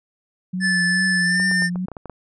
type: tone with vibrato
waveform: sine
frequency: 181.1 Hz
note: F#3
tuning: 37 cents flat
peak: -22 dBFS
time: 0.53-1.86 s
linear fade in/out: 10 ms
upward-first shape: triangle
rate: 2.4 Hz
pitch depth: 61 cents each way
type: tone with pitch glide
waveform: square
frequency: 1746 to 1799.2 Hz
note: A6 to A6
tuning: -14 to +38 cents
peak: -18 dBFS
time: 0.6-1.7 s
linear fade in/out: 50 ms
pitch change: +52 cents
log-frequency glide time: 1.18-1.4 s
type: clicks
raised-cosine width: 1 ms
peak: -20 dBFS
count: 9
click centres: 1.399 / 1.514 / 1.622 / 1.758 / 1.884 / 1.917 / 1.968 / 2.057 / 2.097 s
effects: resampled to 22050 Hz